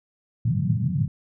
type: band-pass noise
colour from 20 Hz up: pink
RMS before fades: -23 dBFS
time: 0.45-1.08 s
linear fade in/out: 5 ms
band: 110 to 180 Hz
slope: 48 dB/octave
effects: none